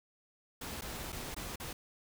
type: noise with dropouts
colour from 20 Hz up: pink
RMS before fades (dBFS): -42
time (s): 0.61-1.73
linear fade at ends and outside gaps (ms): 5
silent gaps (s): 0.811-0.819 / 1.122-1.126 / 1.346-1.364 / 1.559-1.599
effects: none